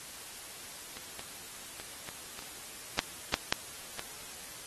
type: clicks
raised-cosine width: 0.2 ms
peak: -24 / -22 / -23 / -21 / -23 / -29 / -8 / -8 / -7 / -18 dBFS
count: 10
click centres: 0.97 / 1.194 / 1.799 / 2.089 / 2.391 / 2.424 / 2.991 / 3.341 / 3.525 / 3.994 s
effects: white hiss -46 dBFS RMS until 4.66 s + AAC 32 kbps